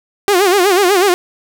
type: tone with vibrato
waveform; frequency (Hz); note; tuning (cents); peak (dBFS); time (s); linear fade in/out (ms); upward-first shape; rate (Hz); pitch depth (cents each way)
sawtooth; 380.4; F#4; +48; -5; 0.28-1.14; 0; sine; 8.1; 150
effects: none